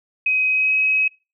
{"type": "tone with pitch glide", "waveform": "sine", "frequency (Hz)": [2526, 2547], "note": ["D#7", "D#7"], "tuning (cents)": [26, 40], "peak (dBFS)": -15, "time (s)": [0.26, 1.08], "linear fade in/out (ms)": 5, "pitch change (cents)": 14, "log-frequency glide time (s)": [0.49, 0.75], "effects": ["noise-tail reverb RT60 0.3 s tail -25 dB re dry"]}